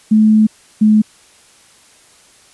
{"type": "tone pair in turn", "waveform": "sine", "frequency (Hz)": [216.1, 214.2], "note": ["A3", "A3"], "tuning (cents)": [-31, -46], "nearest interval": "unison", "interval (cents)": 15, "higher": "first", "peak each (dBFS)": -6, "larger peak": "neither", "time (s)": [[0.11, 0.47], [0.81, 1.02]], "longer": "first", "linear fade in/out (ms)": 10, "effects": ["white hiss -47 dBFS RMS until 2.53 s", "resampled to 24000 Hz"]}